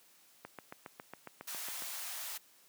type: click train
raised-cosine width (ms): 0.5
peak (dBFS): -29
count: 11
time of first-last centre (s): 0.45-1.822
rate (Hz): 7.29
type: high-pass noise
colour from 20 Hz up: white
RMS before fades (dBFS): -42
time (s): 1.47-2.38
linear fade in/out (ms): 10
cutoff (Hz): 640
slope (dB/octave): 24
effects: white hiss -64 dBFS RMS until 2.68 s + high-pass 150 Hz 12 dB/octave